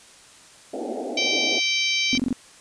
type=band-pass noise; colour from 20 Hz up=pink; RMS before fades=-30 dBFS; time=0.73-1.6 s; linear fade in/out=10 ms; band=230 to 800 Hz; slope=96 dB/octave
type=harmonic tone; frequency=776 Hz; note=G5; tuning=18 cents flat; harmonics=3 / 4 / 5 / 6 / 7 / 8; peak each=-24 / -26 / -28 / -30 / -31 / -32 dBFS; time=1.17-2.18 s; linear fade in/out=5 ms
type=tone bursts; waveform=sine; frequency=254.2 Hz; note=C4; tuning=50 cents flat; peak=-19 dBFS; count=5; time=2.13-2.328 s; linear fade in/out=0 ms; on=22 ms; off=22 ms
effects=white hiss -49 dBFS RMS until 2.6 s + resampled to 22050 Hz